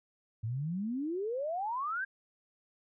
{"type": "exponential sweep", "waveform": "sine", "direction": "up", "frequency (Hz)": [105.6, 1634], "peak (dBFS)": -32, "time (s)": [0.43, 2.05], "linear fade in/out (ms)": 10, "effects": []}